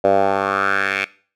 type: tone with band-pass filter sweep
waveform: 10% pulse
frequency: 98 Hz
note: G2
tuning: in tune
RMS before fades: -18 dBFS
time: 0.04-1.05 s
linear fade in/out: 5 ms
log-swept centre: 600 to 2300 Hz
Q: 3.6
effects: noise-tail reverb RT60 0.4 s tail -19 dB re dry